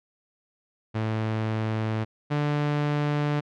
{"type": "tone pair in turn", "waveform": "sawtooth", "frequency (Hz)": [110, 147.19], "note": ["A2", "D3"], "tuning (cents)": [0, 4], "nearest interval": "perfect fourth", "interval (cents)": 504, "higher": "second", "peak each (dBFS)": [-21, -19], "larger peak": "second", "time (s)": [[0.94, 2.05], [2.3, 3.41]], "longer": "neither", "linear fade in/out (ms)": 20, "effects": ["low-pass 3000 Hz 12 dB/octave"]}